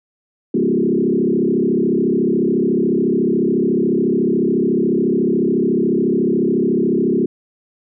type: tone with frequency modulation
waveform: sine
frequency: 297.4 Hz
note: D4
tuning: 22 cents sharp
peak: -13 dBFS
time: 0.54-7.26 s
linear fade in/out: 5 ms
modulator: 34 Hz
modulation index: 3.1
effects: none